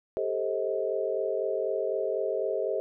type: chord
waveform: sine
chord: A half-diminished seventh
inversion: third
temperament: just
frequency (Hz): 396 / 440 / 528 / 633.6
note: G4 / A4 / C5 / Eb5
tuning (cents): +18 / 0 / +16 / +31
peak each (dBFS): -32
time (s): 0.17-2.8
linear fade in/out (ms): 0
effects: none